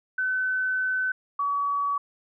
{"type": "tone pair in turn", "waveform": "sine", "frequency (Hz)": [1516, 1135.7], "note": ["F#6", "C#6"], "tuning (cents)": [42, 42], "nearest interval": "perfect fourth", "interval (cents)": 500, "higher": "first", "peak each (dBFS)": -23, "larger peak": "neither", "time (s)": [[0.18, 1.12], [1.39, 1.98]], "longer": "first", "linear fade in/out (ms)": 5, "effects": []}